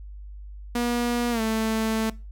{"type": "tone with pitch glide", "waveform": "sawtooth", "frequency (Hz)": [240, 221.4], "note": ["B3", "A3"], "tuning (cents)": [-49, 11], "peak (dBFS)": -19, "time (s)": [0.75, 2.1], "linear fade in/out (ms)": 5, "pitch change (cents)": -140, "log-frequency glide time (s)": [1.31, 1.41], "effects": ["noise-tail reverb RT60 0.3 s tail -21 dB re dry", "added 50 Hz sine -37 dBFS peak until 2.31 s"]}